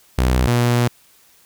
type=tone pair in turn; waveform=sawtooth; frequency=63 / 120.55 Hz; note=B1 / B2; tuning=+35 / -41 cents; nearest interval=major seventh; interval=1124 cents; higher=second; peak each=-10 dBFS; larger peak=neither; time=0.18-0.47 / 0.47-0.88 s; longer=second; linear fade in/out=5 ms; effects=white hiss -53 dBFS RMS until 1.45 s